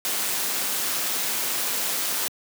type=noise with amplitude modulation; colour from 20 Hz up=white; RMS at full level=-24 dBFS; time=0.05-2.28 s; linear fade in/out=0 ms; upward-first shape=sine; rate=202 Hz; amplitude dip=45%; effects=high-pass 200 Hz 12 dB/octave